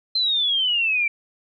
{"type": "exponential sweep", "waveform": "sine", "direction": "down", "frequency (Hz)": [4142, 2320], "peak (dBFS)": -18, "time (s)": [0.15, 1.08], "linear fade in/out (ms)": 5, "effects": []}